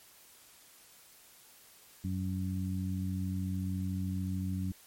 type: harmonic tone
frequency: 93.7 Hz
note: F#2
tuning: 22 cents sharp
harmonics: 1 / 2 / 3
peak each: -34 / -35 / -42 dBFS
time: 2.04-4.72 s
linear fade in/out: 5 ms
effects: white hiss -58 dBFS RMS until 4.86 s + MP3 64 kbps